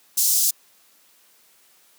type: high-pass noise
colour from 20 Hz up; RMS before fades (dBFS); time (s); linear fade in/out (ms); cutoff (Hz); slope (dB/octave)
pink; -19; 0.17-0.51; 10; 5500; 24
effects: white hiss -57 dBFS RMS until 1.98 s + high-pass 200 Hz 12 dB/octave